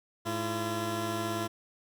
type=tone pair together; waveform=15% pulse; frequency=107.1 / 340 Hz; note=A2 / F4; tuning=-46 / -46 cents; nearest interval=octave + minor sixth; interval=2000 cents; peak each=-29 / -26 dBFS; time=0.25-1.48 s; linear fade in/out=20 ms; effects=none